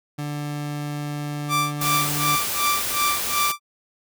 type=tone; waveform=30% pulse; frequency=146.83 Hz; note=D3; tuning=in tune; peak=-24 dBFS; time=0.18-2.36 s; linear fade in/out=10 ms
type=tone with tremolo; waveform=sawtooth; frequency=1174.7 Hz; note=D6; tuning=in tune; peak=-15 dBFS; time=1.48-3.6 s; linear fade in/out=50 ms; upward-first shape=sine; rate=2.7 Hz; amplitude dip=100%
type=noise; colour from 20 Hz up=white; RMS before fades=-26 dBFS; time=1.81-3.52 s; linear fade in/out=5 ms
effects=none